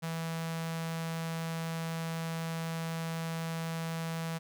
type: tone with notch filter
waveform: sawtooth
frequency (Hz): 164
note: E3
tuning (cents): -9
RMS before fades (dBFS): -36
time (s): 0.02-4.39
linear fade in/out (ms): 20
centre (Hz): 340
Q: 1.4
effects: none